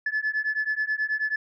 sine beating tone pair, 1723 / 1732.3 Hz, A6 / A6, -37 / -27 cents, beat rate 9.3 Hz, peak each -26 dBFS, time 0.06-1.36 s, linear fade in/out 5 ms, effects tanh soft clip ceiling -19 dBFS

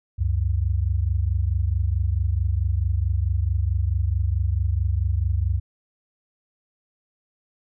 sine tone pair together, 68.92 / 93.5 Hz, C#2 / F#2, -9 / +19 cents, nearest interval perfect fourth, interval 528 cents, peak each -22 dBFS, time 0.18-5.6 s, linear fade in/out 20 ms, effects none

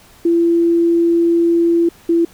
sine tone pair in turn, 338.3 / 336.4 Hz, E4 / E4, +45 / +35 cents, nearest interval unison, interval 10 cents, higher first, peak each -10 dBFS, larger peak neither, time 0.25-1.89 / 2.09-2.25 s, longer first, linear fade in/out 5 ms, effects pink hiss -46 dBFS RMS until 2.33 s

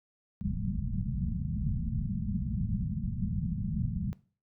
white low-pass noise, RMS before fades -32 dBFS, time 0.41-4.13 s, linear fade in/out 0 ms, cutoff 220 Hz, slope 96 dB/octave, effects noise-tail reverb RT60 0.4 s tail -20 dB re dry

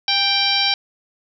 harmonic tone with a mistuned harmonic, 784 Hz, G5, in tune, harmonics 1 / 2 / 3 / 4 / 5 / 6 / 7, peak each -25 / -29 / -23 / -22 / -21 / -23 / -24 dBFS, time 0.08-0.74 s, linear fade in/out 2 ms, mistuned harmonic 1, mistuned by +36 cents, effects none

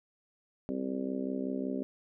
harmonic tone, 65.41 Hz, C2, in tune, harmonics 3 / 4 / 5 / 6 / 7 / 8 / 9, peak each -39 / -34 / -45 / -39 / -45 / -48 / -43 dBFS, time 0.69-1.83 s, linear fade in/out 0 ms, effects none

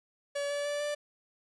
45% pulse tone with pitch steps, 570 / 576 / 582 / 588.1 Hz, C#5 / D5 / D5 / D5, +48 / -34 / -16 / +2 cents, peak -31 dBFS, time 0.35-0.95 s, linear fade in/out 10 ms, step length 150 ms, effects resampled to 24000 Hz

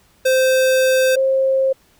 square / sine tone pair in turn, 520 / 532.5 Hz, C5 / C5, -11 / +30 cents, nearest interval unison, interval 41 cents, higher second, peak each -13 dBFS, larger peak neither, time 0.25-1.16 / 1.16-1.73 s, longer first, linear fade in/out 10 ms, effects pink hiss -55 dBFS RMS until 1.99 s

